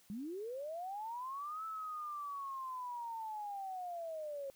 sine linear two-way sweep, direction up then down, 190.1 to 1318.5 to 540 Hz, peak -40 dBFS, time 0.1-4.5 s, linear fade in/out 0 ms, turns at 1.65 s, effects white hiss -67 dBFS RMS until 4.55 s

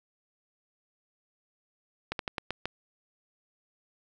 slowing click train, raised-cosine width 0.3 ms, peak -15 dBFS, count 6, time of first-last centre 2.12-2.656 s, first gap 72 ms, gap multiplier 1.2, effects none

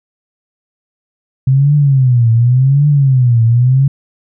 sine tone with vibrato, 129.6 Hz, C3, 16 cents flat, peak -6 dBFS, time 1.47-3.88 s, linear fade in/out 5 ms, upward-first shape triangle, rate 0.89 Hz, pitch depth 240 cents each way, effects none

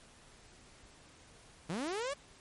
sawtooth linear sweep, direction up, 145.2 to 587.3 Hz, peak -31 dBFS, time 1.69-2.14 s, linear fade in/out 10 ms, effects pink hiss -59 dBFS RMS until 2.4 s + MP3 48 kbps

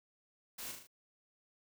white noise with echo, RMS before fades -45 dBFS, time 0.58-0.72 s, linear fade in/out 10 ms, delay 38 ms, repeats 4, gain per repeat -4 dB, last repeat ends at 0.872 s, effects none

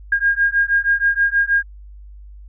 sine beating tone pair, 1618 / 1624.3 Hz, G#6 / G#6, -46 / -39 cents, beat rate 6.3 Hz, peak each -17 dBFS, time 0.12-1.63 s, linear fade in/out 5 ms, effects added 50 Hz sine -36 dBFS peak until 2.48 s

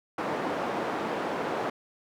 white band-pass noise, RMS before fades -31 dBFS, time 0.18-1.7 s, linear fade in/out 5 ms, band 230 to 860 Hz, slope 12 dB/octave, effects none

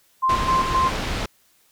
sine tone with tremolo, 1047 Hz, C6, 1 cent sharp, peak -16 dBFS, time 0.22-0.91 s, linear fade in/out 20 ms, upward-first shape square, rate 3.8 Hz, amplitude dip 60%
pink low-pass noise, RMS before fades -26 dBFS, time 0.29-1.26 s, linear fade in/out 5 ms, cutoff 4600 Hz, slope 12 dB/octave
effects white hiss -60 dBFS RMS until 1.71 s

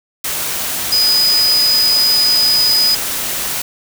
sine tone in noise, 4978 Hz, D#8, in tune, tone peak -10 dBFS, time 0.92-2.95 s, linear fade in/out 5 ms, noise white, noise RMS -20 dBFS, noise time 0.24-3.62 s, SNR +7 dB, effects none

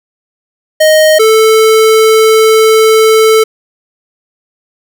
square tone pair in turn, 622.3 / 440 Hz, D#5 / A4, 0 / 0 cents, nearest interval tritone, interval 600 cents, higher first, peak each -4 dBFS, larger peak neither, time 0.8-1.19 / 1.19-3.44 s, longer second, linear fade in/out 10 ms, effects none

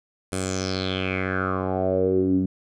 10% pulse tone with low-pass filter sweep, 93.9 Hz, F#2, 26 cents sharp, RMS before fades -24 dBFS, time 0.32-2.46 s, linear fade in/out 5 ms, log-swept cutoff 9700 to 230 Hz, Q 5.6, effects none

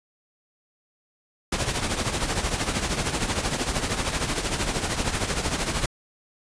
pink noise with tremolo, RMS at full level -23 dBFS, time 1.52-5.86 s, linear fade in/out 5 ms, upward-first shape triangle, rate 13 Hz, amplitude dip 70%, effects resampled to 22050 Hz

